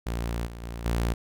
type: tone with level steps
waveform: sawtooth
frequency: 58 Hz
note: A#1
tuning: 8 cents flat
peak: -24 / -34 / -30 / -20 dBFS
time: 0.06-1.14 s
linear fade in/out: 10 ms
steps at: 0.46 / 0.62 / 0.85 s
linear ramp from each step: 10 ms
effects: none